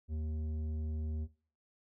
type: tone with tanh clipping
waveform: sine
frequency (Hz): 77.78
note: D#2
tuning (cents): 0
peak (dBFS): -36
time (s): 0.08-1.28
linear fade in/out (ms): 50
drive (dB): 10
effects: noise-tail reverb RT60 0.4 s tail -18 dB re dry